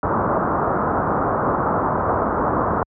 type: low-pass noise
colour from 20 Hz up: white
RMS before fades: -20 dBFS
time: 0.03-2.83 s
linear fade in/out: 2 ms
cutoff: 1300 Hz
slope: 48 dB/octave
effects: high-pass 60 Hz 12 dB/octave